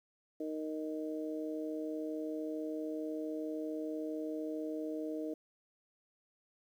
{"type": "harmonic tone", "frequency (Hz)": 155.5, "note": "D#3", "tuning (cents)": -1, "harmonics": [2, 3, 4], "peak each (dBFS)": [-38, -42, -44], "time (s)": [0.4, 5.34], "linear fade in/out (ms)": 5, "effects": ["11-bit"]}